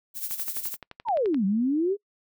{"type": "noise with tremolo", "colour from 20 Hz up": "violet", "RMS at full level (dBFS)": -29, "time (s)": [0.14, 0.77], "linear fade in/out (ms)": 50, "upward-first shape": "sine", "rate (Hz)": 12, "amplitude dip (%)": 70}
{"type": "click train", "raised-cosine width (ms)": 0.3, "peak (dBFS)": -24, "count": 13, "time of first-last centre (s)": [0.31, 1.344], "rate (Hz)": 11.6}
{"type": "exponential two-way sweep", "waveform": "sine", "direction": "down then up", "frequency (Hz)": [1015, 186.5, 419.3], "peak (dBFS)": -21, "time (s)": [1.05, 1.97], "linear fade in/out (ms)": 50, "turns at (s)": 1.45}
{"effects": ["noise-tail reverb RT60 0.1 s tail -26 dB re dry"]}